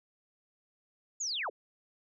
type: linear sweep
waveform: sine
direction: down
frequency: 7060 to 293.7 Hz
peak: -32 dBFS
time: 1.2-1.5 s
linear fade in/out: 10 ms
effects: none